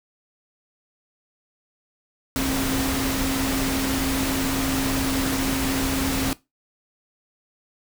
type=tone in noise; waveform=sine; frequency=267.8 Hz; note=C4; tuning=40 cents sharp; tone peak=-24 dBFS; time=2.36-6.33 s; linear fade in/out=0 ms; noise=pink; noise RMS=-26 dBFS; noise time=2.36-6.33 s; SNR=-1 dB; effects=noise-tail reverb RT60 0.2 s tail -18 dB re dry